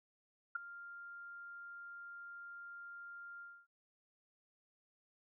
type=tone with ADSR envelope; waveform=sine; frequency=1396.9 Hz; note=F6; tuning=in tune; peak=-32 dBFS; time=0.55-3.67 s; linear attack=7 ms; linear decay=11 ms; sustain=-16 dB; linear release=260 ms; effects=none